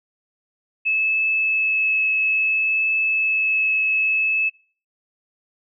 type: tone with vibrato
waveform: sine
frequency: 2600 Hz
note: E7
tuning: 24 cents flat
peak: -17 dBFS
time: 0.85-4.5 s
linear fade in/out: 20 ms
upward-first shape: triangle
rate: 0.59 Hz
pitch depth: 9 cents each way
effects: noise-tail reverb RT60 0.4 s tail -20 dB re dry